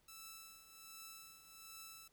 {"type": "tone with tremolo", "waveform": "5% pulse", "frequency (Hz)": 1318.5, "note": "E6", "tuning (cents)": 0, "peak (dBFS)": -39, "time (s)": [0.08, 2.08], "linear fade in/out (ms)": 5, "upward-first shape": "triangle", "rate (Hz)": 1.3, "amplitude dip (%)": 70, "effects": ["pink hiss -75 dBFS RMS until 2.12 s"]}